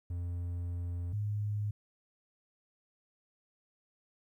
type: tone pair in turn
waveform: triangle / sine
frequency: 87.31 / 104.28 Hz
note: F2 / G#2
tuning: 0 / +8 cents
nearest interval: minor third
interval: 308 cents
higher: second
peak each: -32 / -31 dBFS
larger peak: second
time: 0.1-1.13 / 1.13-1.71 s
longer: first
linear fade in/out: 5 ms
effects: 12-bit